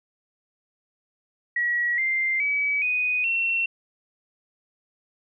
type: tone with pitch steps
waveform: sine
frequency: 1919 / 2093 / 2282 / 2489 / 2714 Hz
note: A#6 / C7 / C#7 / D#7 / E7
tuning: +50 / 0 / +50 / 0 / +50 cents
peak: -21 dBFS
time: 1.56-3.66 s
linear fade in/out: 5 ms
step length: 420 ms
effects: none